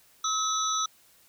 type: tone cluster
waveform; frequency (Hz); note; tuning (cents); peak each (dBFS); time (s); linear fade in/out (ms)
sine; 1286 / 3481 / 3897 / 5950; E6 / A7 / B7 / F#8; -43 / -19 / -24 / +9; -28 / -37 / -33 / -30; 0.24-0.86; 5
effects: white hiss -60 dBFS RMS until 1.28 s